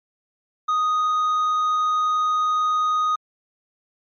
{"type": "tone", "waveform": "triangle", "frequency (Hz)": 1244.5, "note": "D#6", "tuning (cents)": 0, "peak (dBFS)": -16, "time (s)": [0.68, 3.16], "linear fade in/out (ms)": 10, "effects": ["MP3 32 kbps"]}